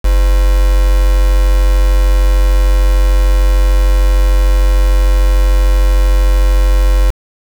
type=tone with quantisation; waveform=sine; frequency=46.64 Hz; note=F#1; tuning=15 cents sharp; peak=-6 dBFS; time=0.04-7.11 s; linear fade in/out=10 ms; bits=3; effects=none